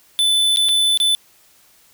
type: tone with dropouts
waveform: square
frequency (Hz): 3506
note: A7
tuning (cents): -7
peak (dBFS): -14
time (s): 0.19-1.15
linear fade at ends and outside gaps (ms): 0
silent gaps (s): 0.561-0.571 / 0.687-0.691 / 0.974-1.001
effects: white hiss -53 dBFS RMS until 1.93 s